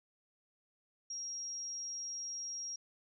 sine tone, 5620 Hz, F8, 10 cents sharp, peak -39 dBFS, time 1.1-2.76 s, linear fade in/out 5 ms, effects none

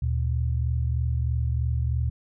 sine tone pair together, 74.9 / 118.04 Hz, D2 / A#2, +35 / +22 cents, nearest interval minor sixth, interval 787 cents, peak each -24 / -26 dBFS, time 0.02-2.1 s, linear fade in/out 5 ms, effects none

